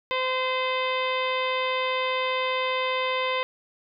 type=harmonic tone with a mistuned harmonic; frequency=515 Hz; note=C5; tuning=28 cents flat; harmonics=1 / 2 / 3 / 4 / 5 / 6 / 7 / 8 / 9; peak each=-28 / -28 / -40 / -31 / -34 / -36 / -36 / -49 / -47 dBFS; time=0.11-3.43 s; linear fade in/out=0 ms; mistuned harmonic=9; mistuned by=+51 cents; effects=none